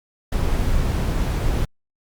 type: noise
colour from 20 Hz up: brown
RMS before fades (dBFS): -20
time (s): 0.32-1.65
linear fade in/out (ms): 5
effects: Opus 48 kbps